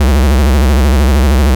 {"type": "tone with vibrato", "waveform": "square", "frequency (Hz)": 68.4, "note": "C#2", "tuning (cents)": -23, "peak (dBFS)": -7, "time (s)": [0, 1.55], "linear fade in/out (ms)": 5, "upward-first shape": "sine", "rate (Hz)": 13, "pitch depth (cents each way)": 170, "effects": []}